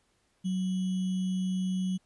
sine tone with sample-and-hold, 185.8 Hz, F#3, 7 cents sharp, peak -27 dBFS, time 0.44-1.98 s, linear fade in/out 20 ms, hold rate 3150 Hz, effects pink hiss -71 dBFS RMS until 2.05 s + resampled to 24000 Hz

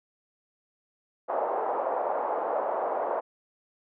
pink band-pass noise, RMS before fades -29 dBFS, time 1.28-3.21 s, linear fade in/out 20 ms, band 520 to 930 Hz, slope 24 dB/octave, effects none

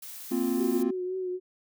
blue noise, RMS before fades -42 dBFS, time 0.02-0.83 s, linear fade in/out 5 ms
triangle chord, Bb suspended second, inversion none, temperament equal, 233.1 / 261.6 / 349.2 Hz, Bb3 / C4 / F4, 0 / 0 / 0 cents, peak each -28 / -26 / -28 dBFS, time 0.31-0.91 s, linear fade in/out 10 ms
sine tone with vibrato, 369.1 Hz, F#4, 4 cents flat, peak -29 dBFS, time 0.56-1.4 s, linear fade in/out 50 ms, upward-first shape triangle, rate 3.7 Hz, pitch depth 43 cents each way
effects none

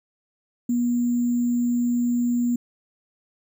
sine tone with sample-and-hold, 241.1 Hz, B3, 41 cents flat, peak -19 dBFS, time 0.69-2.56 s, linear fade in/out 5 ms, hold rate 7350 Hz, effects none

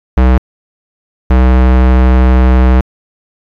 square tone pair in turn, 63.4 / 63.4 Hz, B1 / B1, +46 / +46 cents, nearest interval unison, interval 0 cents, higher neither, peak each -5 dBFS, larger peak neither, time 0.17-0.38 / 1.3-2.81 s, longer second, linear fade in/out 5 ms, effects low-pass 2000 Hz 12 dB/octave + 7-bit

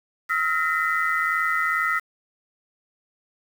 sine tone cluster, 1284 / 1386 / 1848 / 2011 Hz, E6 / F6 / A#6 / B6, -46 / -14 / -16 / +31 cents, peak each -26 dBFS, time 0.29-2 s, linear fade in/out 20 ms, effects 7-bit

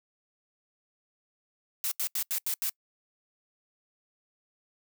blue noise bursts, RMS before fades -30 dBFS, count 6, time 1.84-2.695 s, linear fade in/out 0 ms, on 75 ms, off 81 ms, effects noise-tail reverb RT60 0.1 s tail -26 dB re dry

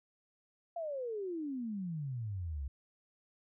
sine exponential sweep, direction down, 698.5 to 64.7 Hz, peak -36 dBFS, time 0.76-2.68 s, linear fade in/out 5 ms, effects none

